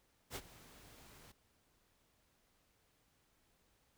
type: noise with ADSR envelope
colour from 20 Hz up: pink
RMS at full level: -42 dBFS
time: 0.3-1.32 s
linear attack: 58 ms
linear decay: 49 ms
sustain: -18 dB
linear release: 6 ms
effects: pink hiss -75 dBFS RMS until 3.97 s